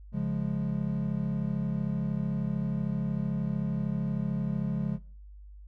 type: chord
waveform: triangle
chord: Db major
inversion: none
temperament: equal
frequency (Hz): 138.59 / 174.61 / 207.7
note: Db3 / F3 / Ab3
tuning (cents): 0 / 0 / 0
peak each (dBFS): -30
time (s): 0.12-4.99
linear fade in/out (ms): 50
effects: noise-tail reverb RT60 0.4 s tail -19 dB re dry + added 50 Hz sine -45 dBFS peak until 5.67 s